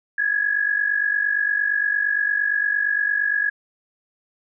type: tone pair together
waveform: sine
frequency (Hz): 1660.3 / 1709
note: G#6 / G#6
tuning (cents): -1 / +49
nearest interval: minor second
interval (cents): 50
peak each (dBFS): -20 / -23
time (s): 0.18-3.5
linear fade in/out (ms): 5
effects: none